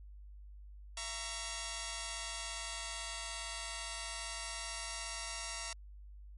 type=chord; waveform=5% pulse; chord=A# diminished; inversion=second; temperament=just; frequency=671.3 / 932.3 / 1118.8 Hz; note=E5 / A#5 / C#6; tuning=+31 / 0 / +16 cents; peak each=-33 / -31 / -34 dBFS; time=0.97-5.73 s; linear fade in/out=2 ms; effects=added 50 Hz sine -49 dBFS peak until 6.37 s + MP3 48 kbps